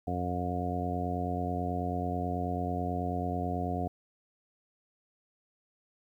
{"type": "harmonic tone", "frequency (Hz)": 89.2, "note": "F2", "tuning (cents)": 37, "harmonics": [1, 2, 3, 4, 5, 6, 7, 8], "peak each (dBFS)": [-35, -37, -37, -43, -41, -45, -43, -35], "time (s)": [0.07, 3.88], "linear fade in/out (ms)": 5, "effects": ["11-bit"]}